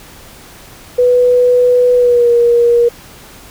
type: tone with pitch glide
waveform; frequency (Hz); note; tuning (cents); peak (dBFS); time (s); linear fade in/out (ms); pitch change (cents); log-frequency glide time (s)
sine; 493.9 to 474.3; B4 to A#4; 0 to +30; -6; 0.98-2.89; 10; -70; 1.95-2.31
effects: pink hiss -37 dBFS RMS until 3.5 s